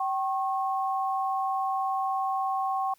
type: tone pair together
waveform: sine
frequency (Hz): 770 / 1086.6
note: G5 / C#6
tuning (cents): -31 / -35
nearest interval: tritone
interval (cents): 596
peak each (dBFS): -27 / -30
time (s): 0-2.94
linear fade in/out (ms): 5
effects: white hiss -64 dBFS RMS until 2.98 s